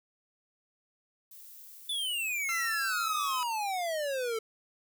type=noise; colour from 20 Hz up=violet; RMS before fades=-50 dBFS; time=1.31-3.41 s; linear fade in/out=5 ms
type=exponential sweep; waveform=square; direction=down; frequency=3530 to 437.5 Hz; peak=-31 dBFS; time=1.89-4.39 s; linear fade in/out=5 ms
type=tone with pitch glide; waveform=sawtooth; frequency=1347 to 1271.4 Hz; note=E6 to D#6; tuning=+37 to +37 cents; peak=-30 dBFS; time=2.49-3.43 s; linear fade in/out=0 ms; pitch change=-100 cents; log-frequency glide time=2.88-2.94 s
effects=none